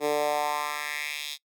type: tone with high-pass filter sweep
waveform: 10% pulse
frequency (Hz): 148.1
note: D3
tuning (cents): +15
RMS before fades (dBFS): -29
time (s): 0-1.38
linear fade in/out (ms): 50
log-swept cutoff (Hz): 380 to 3800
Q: 2.5
effects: noise-tail reverb RT60 0.1 s tail -23 dB re dry

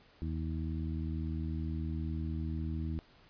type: harmonic tone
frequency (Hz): 79.8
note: D#2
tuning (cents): +44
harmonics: 1 / 2 / 3 / 4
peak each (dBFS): -35 / -40 / -42 / -44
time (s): 0.22-2.99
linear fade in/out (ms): 0
effects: pink hiss -62 dBFS RMS until 3.29 s + resampled to 11025 Hz

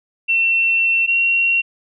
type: tone pair in turn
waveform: sine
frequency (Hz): 2703 / 2739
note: E7 / F7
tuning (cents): +43 / -34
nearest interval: unison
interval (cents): 23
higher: second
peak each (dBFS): -13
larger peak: neither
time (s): 0.28-1.07 / 1.07-1.62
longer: first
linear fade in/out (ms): 20
effects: none

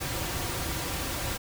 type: noise with comb filter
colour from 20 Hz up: pink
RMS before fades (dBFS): -32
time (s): 0-1.38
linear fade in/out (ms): 20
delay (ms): 4.7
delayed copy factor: -0.5
effects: none

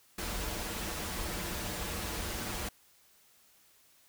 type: noise with comb filter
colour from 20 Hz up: pink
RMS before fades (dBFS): -37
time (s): 0.18-2.69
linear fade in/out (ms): 5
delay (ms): 7.5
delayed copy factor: -0.55
effects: white hiss -64 dBFS RMS until 4.08 s

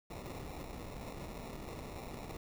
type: noise with sample-and-hold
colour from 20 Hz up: pink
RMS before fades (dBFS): -45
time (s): 0.1-2.37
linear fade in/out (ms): 5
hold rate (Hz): 1575
effects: none

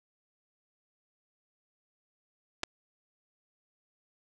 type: clicks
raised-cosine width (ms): 0.2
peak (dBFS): -15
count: 2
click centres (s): 2.633 / 2.636
effects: none

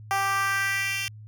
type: tone with high-pass filter sweep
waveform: 10% pulse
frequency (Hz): 392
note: G4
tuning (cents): 0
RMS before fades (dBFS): -26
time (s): 0.11-1.08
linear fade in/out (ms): 0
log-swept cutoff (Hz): 790 to 3000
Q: 2.5
effects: added 107 Hz sine -41 dBFS peak until 1.27 s

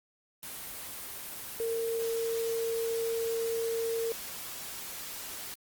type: tone in noise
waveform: sine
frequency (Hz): 457.4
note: A#4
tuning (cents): -33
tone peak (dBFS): -29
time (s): 1.6-4.12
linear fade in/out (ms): 0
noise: white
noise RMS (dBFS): -41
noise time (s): 0.43-5.54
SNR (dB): +9
effects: Opus 24 kbps

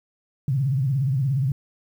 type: tone with vibrato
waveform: sine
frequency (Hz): 134.4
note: C3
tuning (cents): +47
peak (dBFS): -19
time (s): 0.48-1.52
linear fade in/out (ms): 2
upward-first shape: triangle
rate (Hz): 17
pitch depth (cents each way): 190
effects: 9-bit

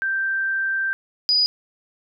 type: tone pair in turn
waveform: sine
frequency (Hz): 1568 / 4935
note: G6 / D#8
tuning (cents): 0 / -15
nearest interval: octave + minor sixth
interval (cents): 1985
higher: second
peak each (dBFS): -20 / -15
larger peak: second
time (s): 0.02-0.93 / 1.29-1.46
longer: first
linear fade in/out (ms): 0
effects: none

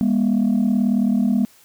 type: tone pair together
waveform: sine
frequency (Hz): 203.5 / 242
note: G#3 / B3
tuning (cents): -35 / -35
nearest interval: minor third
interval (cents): 300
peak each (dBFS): -16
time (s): 0.01-1.45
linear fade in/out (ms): 0
effects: tanh soft clip ceiling -12 dBFS + white hiss -52 dBFS RMS until 1.64 s

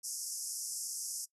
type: band-pass noise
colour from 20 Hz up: pink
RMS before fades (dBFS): -40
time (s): 0.03-1.26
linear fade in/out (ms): 20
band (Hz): 5100 to 12000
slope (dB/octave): 96
effects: noise-tail reverb RT60 0.1 s tail -21 dB re dry

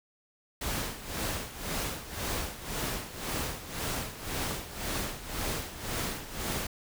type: noise with tremolo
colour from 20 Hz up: pink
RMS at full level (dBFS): -32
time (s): 0.61-6.67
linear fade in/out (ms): 5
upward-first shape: sine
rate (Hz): 1.9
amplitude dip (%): 75
effects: none

